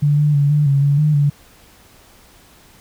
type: tone with pitch steps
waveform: sine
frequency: 146 / 148.6 / 142.8 / 148.4 / 139.1 / 142.4 / 151.5 / 144 Hz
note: D3 / D3 / D3 / D3 / C#3 / C#3 / D#3 / D3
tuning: -10 / +21 / -48 / +18 / +6 / +47 / -46 / -34 cents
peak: -11 dBFS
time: 0.02-1.3 s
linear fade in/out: 10 ms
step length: 160 ms
effects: pink hiss -48 dBFS RMS until 2.8 s